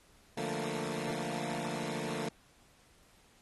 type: chord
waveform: 15% pulse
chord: Bb major seventh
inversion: first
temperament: equal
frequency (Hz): 146.83 / 174.61 / 220 / 233.1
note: D3 / F3 / A3 / Bb3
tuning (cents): 0 / 0 / 0 / 0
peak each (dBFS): -34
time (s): 0.37-2.29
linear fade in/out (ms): 5
effects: pink hiss -64 dBFS RMS until 3.41 s + AAC 32 kbps